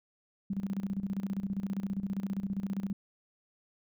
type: tone with tremolo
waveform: sine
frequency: 196 Hz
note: G3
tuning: in tune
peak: -29 dBFS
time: 0.5-2.93 s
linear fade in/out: 5 ms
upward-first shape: square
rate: 15 Hz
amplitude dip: 75%
effects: none